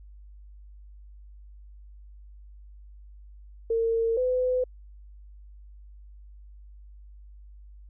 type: tone pair in turn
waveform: sine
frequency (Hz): 455.9 / 505.7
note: A#4 / B4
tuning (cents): -39 / +41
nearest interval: major second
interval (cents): 180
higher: second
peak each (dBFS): -22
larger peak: neither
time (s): 3.7-4.17 / 4.17-4.64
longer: neither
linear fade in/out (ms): 5
effects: added 50 Hz sine -45 dBFS peak until 7.89 s